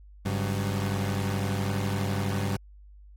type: tone cluster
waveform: 30% pulse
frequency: 99.9 / 140.2 / 187.9 Hz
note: G2 / C#3 / F#3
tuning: +33 / +20 / +27 cents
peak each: -25 / -32 / -32 dBFS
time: 0.25-2.57 s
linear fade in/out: 10 ms
effects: added 50 Hz sine -47 dBFS peak until 3.16 s + AAC 48 kbps